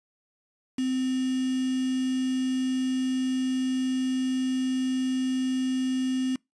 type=tone with quantisation; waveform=sine; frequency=258.7 Hz; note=C4; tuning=19 cents flat; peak=-24 dBFS; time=0.78-6.36 s; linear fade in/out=5 ms; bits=6; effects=noise-tail reverb RT60 0.2 s tail -26 dB re dry + resampled to 22050 Hz

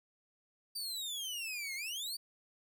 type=exponential two-way sweep; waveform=sawtooth; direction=down then up; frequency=4699 to 2093 to 4699 Hz; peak=-35 dBFS; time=0.75-2.17 s; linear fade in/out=10 ms; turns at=1.75 s; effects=none

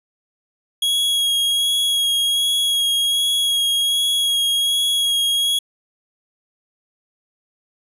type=tone with vibrato; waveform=45% pulse; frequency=3309 Hz; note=G#7; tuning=7 cents flat; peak=-16 dBFS; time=0.82-5.59 s; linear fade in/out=5 ms; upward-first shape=sine; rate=1.3 Hz; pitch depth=16 cents each way; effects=resampled to 32000 Hz

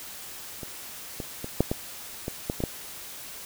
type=clicks; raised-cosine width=2 ms; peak=-23 / -19 / -20 / -6 / -12 / -17 / -13 / -17 / -11 dBFS; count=9; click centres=0.632 / 1.202 / 1.444 / 1.606 / 1.715 / 2.281 / 2.499 / 2.604 / 2.638 s; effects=white hiss -41 dBFS RMS until 3.45 s

